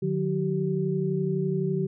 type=tone cluster; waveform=sine; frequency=150.1 / 182 / 384.4 Hz; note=D3 / F#3 / G4; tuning=+38 / -28 / -34 cents; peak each=-28 dBFS; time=0.02-1.87 s; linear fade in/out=10 ms; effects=none